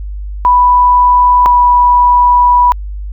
sine tone pair in turn, 987.8 / 980.4 Hz, B5 / B5, 0 / -13 cents, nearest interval unison, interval 13 cents, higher first, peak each -4 dBFS, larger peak neither, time 0.45-1.46 / 1.46-2.72 s, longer second, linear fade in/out 0 ms, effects added 50 Hz sine -19 dBFS peak until 3.12 s

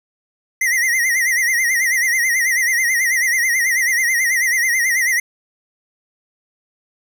square tone with vibrato, 1975.5 Hz, B6, in tune, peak -15 dBFS, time 0.61-5.2 s, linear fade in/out 5 ms, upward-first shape sine, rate 9.2 Hz, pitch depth 110 cents each way, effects none

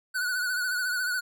square tone with vibrato, 1480 Hz, F#6, in tune, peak -27 dBFS, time 0.14-1.21 s, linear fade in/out 20 ms, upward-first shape triangle, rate 14 Hz, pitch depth 64 cents each way, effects none

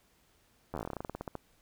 slowing click train, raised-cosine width 1 ms, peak -23 dBFS, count 19, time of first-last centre 0.74-1.353 s, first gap 11 ms, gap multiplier 1.12, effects pink hiss -68 dBFS RMS until 1.61 s

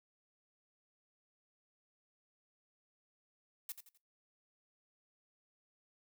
blue noise with echo, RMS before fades -42 dBFS, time 3.69-3.72 s, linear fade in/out 2 ms, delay 85 ms, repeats 3, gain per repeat -9 dB, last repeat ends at 3.975 s, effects noise-tail reverb RT60 0.2 s tail -19 dB re dry

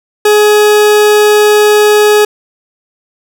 40% pulse tone, 420 Hz, G#4, 19 cents sharp, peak -3 dBFS, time 0.25-2.25 s, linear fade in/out 5 ms, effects none

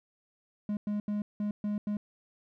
triangle tone bursts at uneven times, 207.7 Hz, G#3, in tune, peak -27 dBFS, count 6, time 0.69-0.77 / 0.87-1 / 1.08-1.22 / 1.4-1.51 / 1.64-1.78 / 1.87-1.97 s, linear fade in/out 2 ms, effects none

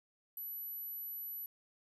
sine tone, 11840 Hz, F#9, in tune, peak -38 dBFS, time 0.37-1.46 s, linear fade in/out 2 ms, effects tanh soft clip ceiling -40 dBFS + 12-bit

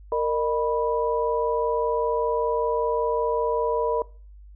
sine tone cluster, 462.8 / 608 / 983 Hz, A#4 / D#5 / B5, -13 / -40 / -8 cents, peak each -23 / -28 / -27 dBFS, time 0.12-4.02 s, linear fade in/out 2 ms, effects noise-tail reverb RT60 0.4 s tail -21 dB re dry + added 50 Hz sine -43 dBFS peak until 4.55 s

